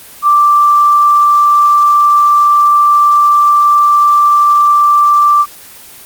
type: tone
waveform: sine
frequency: 1174.7 Hz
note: D6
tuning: in tune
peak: -4 dBFS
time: 0.22-5.46 s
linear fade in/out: 50 ms
effects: white hiss -34 dBFS RMS until 6.05 s + Opus 24 kbps